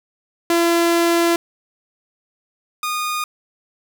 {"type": "tone pair in turn", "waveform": "sawtooth", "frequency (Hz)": [339.3, 1227.4], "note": ["F4", "D#6"], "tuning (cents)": [-50, -24], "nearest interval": "octave + minor seventh", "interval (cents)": 2226, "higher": "second", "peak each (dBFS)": [-10, -17], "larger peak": "first", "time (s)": [[0.5, 1.36], [2.83, 3.24]], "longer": "first", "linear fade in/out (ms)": 2, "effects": []}